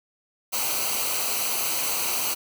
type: noise with comb filter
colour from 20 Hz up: white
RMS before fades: -26 dBFS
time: 0.52-2.35 s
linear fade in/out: 20 ms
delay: 0.57 ms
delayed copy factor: -0.65
effects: none